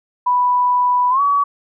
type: tone with pitch glide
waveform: sine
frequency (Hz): 987.8 to 1134.7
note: B5 to C#6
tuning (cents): 0 to +40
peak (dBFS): -12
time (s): 0.26-1.44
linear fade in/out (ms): 10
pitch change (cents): +240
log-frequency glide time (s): 1.1-1.21
effects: none